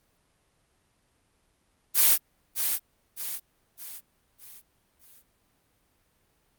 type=noise with echo; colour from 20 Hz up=blue; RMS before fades=-19 dBFS; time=1.94-2.18 s; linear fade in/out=50 ms; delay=610 ms; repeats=5; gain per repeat=-7 dB; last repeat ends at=5.23 s; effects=pink hiss -69 dBFS RMS until 6.58 s + Opus 32 kbps